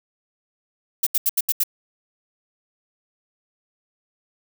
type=noise bursts; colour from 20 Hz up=violet; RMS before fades=-19 dBFS; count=6; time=1.03-1.636 s; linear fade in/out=5 ms; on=36 ms; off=78 ms; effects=none

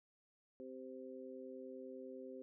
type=harmonic tone; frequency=130 Hz; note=C3; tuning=11 cents flat; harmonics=2 / 3 / 4; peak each=-52 / -52 / -52 dBFS; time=0.6-2.42 s; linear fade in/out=0 ms; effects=none

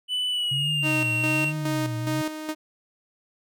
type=tone with pitch glide; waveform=triangle; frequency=2987 to 2739 Hz; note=F#7 to F7; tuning=+16 to -34 cents; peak=-22 dBFS; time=0.08-1.53 s; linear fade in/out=50 ms; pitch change=-150 cents; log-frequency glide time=0.29-0.95 s
type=tone with vibrato; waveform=sine; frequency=133.8 Hz; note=C3; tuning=39 cents sharp; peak=-27 dBFS; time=0.51-2.22 s; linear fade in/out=10 ms; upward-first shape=triangle; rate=1.2 Hz; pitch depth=240 cents each way
type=tone with tremolo; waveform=sawtooth; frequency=310 Hz; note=D#4; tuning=6 cents flat; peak=-21 dBFS; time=0.82-2.55 s; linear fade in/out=50 ms; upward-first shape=square; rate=2.4 Hz; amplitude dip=60%
effects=none

